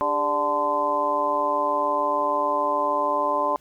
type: harmonic tone with a mistuned harmonic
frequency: 146.83 Hz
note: D3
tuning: in tune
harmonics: 2 / 3 / 4 / 5 / 6 / 7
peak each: -34 / -33 / -26 / -35 / -27 / -23 dBFS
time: 0.01-3.56 s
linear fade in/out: 0 ms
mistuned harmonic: 3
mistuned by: -140 cents
effects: pink hiss -58 dBFS RMS until 3.6 s

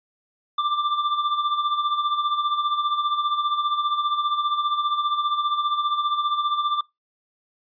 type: tone with tremolo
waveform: square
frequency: 1182 Hz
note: D6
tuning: 11 cents sharp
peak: -19 dBFS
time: 0.58-6.81 s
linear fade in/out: 5 ms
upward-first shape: sine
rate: 15 Hz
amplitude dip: 60%
effects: noise-tail reverb RT60 0.2 s tail -23 dB re dry + resampled to 11025 Hz

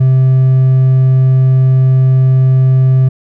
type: tone with hard clipping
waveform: triangle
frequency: 130.81 Hz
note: C3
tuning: in tune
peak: -6 dBFS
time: 0-3.09 s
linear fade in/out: 10 ms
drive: 5 dB
effects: none

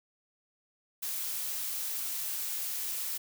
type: noise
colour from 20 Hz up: blue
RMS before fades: -35 dBFS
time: 1.02-3.18 s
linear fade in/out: 10 ms
effects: none

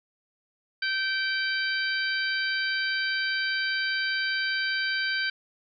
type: harmonic tone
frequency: 775 Hz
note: G5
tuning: 20 cents flat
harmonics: 2 / 3 / 4 / 5 / 6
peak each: -27 / -34 / -35 / -38 / -33 dBFS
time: 0.82-5.3 s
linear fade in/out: 5 ms
effects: none

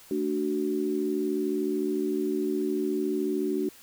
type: chord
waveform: sine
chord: D major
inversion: second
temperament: equal with one note detuned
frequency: 220 / 293.7 / 373.2 Hz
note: A3 / D4 / F#4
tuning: 0 / 0 / +15 cents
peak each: -33 / -29 / -28 dBFS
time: 0.11-3.69 s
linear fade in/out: 2 ms
effects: white hiss -52 dBFS RMS until 3.82 s

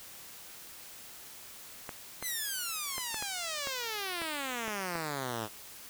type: clicks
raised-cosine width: 0.5 ms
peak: -23 dBFS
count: 9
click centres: 1.892 / 2.226 / 2.981 / 3.144 / 3.225 / 3.672 / 4.218 / 4.68 / 4.955 s
type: exponential sweep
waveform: 5% pulse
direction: down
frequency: 2100 to 103.5 Hz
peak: -23 dBFS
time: 2.21-5.49 s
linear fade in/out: 50 ms
effects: white hiss -49 dBFS RMS until 5.89 s

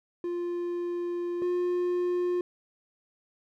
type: tone pair in turn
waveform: triangle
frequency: 349.2 / 355.7 Hz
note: F4 / F4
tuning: 0 / +32 cents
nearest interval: unison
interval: 32 cents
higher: second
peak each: -27 / -23 dBFS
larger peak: second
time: 0.24-1.42 / 1.42-2.41 s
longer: first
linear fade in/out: 2 ms
effects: none

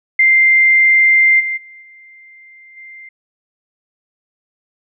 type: tone with level steps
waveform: sine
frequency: 2093 Hz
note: C7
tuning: in tune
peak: -7 / -17 / -36 / -39 / -33 dBFS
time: 0.19-3.09 s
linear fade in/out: 5 ms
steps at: 1.39 / 1.56 / 1.81 / 2.76 s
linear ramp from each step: 20 ms
effects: none

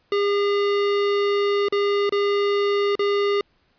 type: tone with dropouts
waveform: square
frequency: 405.1 Hz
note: G#4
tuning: 43 cents flat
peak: -19 dBFS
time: 0.12-3.41 s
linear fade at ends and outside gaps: 2 ms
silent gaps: 1.685-1.724 / 2.094-2.123 / 2.954-2.993 s
effects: pink hiss -64 dBFS RMS until 3.78 s + resampled to 11025 Hz

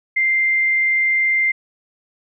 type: tone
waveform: sine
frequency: 2093 Hz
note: C7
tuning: in tune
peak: -14 dBFS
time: 0.16-1.52 s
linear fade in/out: 10 ms
effects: none

